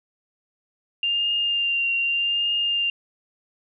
sine tone with vibrato, 2794 Hz, F7, in tune, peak -20 dBFS, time 1.03-2.9 s, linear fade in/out 2 ms, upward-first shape triangle, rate 0.83 Hz, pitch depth 24 cents each way, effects none

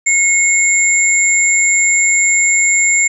sine tone pair together, 2172 / 7298 Hz, C#7 / A#8, -36 / -38 cents, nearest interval octave + major sixth, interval 2098 cents, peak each -12 dBFS, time 0.06-3.08 s, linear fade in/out 10 ms, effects none

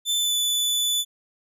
sawtooth tone with pitch glide, 3533 to 3482 Hz, A7 to A7, +6 to -19 cents, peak -18 dBFS, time 0.05-1.05 s, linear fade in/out 50 ms, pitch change -25 cents, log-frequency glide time 0.16-0.35 s, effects none

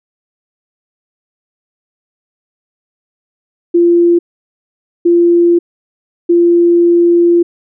sine tone bursts at uneven times, 344.4 Hz, F4, 24 cents flat, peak -5 dBFS, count 3, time 3.74-4.19 / 5.05-5.59 / 6.29-7.43 s, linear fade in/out 10 ms, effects none

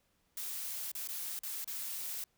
blue noise with dropouts, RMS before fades -40 dBFS, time 0.37-2.24 s, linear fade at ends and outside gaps 2 ms, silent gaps 0.917-0.951 / 1.075-1.087 / 1.391-1.433 / 1.644-1.676 s, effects pink hiss -75 dBFS RMS until 2.37 s

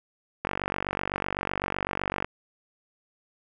click train, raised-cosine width 0.5 ms, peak -12 dBFS, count 87, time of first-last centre 0.45-2.245 s, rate 47.9 Hz, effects none

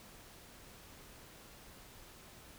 silence, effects pink hiss -56 dBFS RMS until 2.58 s

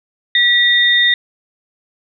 sine tone pair together, 1936 / 3655 Hz, B6 / A#7, -35 / -35 cents, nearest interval major seventh, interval 1100 cents, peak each -12 dBFS, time 0.35-1.14 s, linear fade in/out 2 ms, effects none

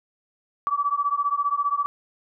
sine beating tone pair, 1143 / 1158 Hz, D6 / D6, -47 / -25 cents, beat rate 15 Hz, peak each -24 dBFS, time 0.67-1.86 s, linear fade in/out 0 ms, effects none

